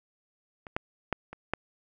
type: clicks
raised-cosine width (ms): 0.5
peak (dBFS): -27 / -13 / -12 / -26 / -12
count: 5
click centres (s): 0.668 / 0.765 / 1.127 / 1.33 / 1.536
effects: none